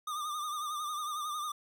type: tone with vibrato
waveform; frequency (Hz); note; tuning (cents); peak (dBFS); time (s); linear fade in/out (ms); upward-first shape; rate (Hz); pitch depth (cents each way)
square; 1208; D6; +48; -35; 0.07-1.52; 5; triangle; 11; 70
effects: none